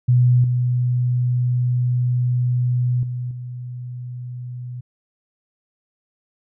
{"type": "tone with level steps", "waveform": "sine", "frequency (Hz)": 123.7, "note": "B2", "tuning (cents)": 3, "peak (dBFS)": [-11, -16, -23, -28], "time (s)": [0.08, 4.81], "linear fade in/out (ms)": 10, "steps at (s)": [0.44, 3.03, 3.31], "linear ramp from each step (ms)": 2, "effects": []}